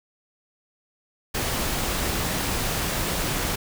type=noise; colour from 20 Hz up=pink; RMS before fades=-26 dBFS; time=1.34-3.56 s; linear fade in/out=10 ms; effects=none